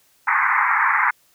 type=band-pass noise; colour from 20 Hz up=pink; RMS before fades=-18 dBFS; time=0.27-1.11 s; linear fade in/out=10 ms; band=850 to 2200 Hz; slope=96 dB/octave; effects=white hiss -59 dBFS RMS until 1.34 s